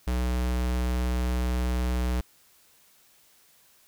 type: tone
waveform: square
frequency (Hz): 61.74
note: B1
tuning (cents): 0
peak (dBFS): -25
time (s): 0.07-2.21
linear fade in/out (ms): 5
effects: white hiss -60 dBFS RMS until 3.87 s